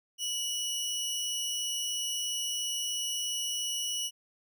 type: tone pair together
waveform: 25% pulse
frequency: 2938 / 5575 Hz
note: F#7 / F8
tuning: -13 / -4 cents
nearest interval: major seventh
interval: 1109 cents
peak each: -28 / -35 dBFS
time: 0.18-4.11 s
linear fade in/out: 50 ms
effects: none